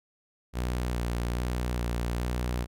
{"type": "tone with vibrato", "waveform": "sawtooth", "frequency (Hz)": 60.2, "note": "B1", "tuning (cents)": -44, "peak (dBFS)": -24, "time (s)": [0.53, 2.67], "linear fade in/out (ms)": 50, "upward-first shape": "square", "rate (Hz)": 1.2, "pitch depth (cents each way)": 26, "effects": []}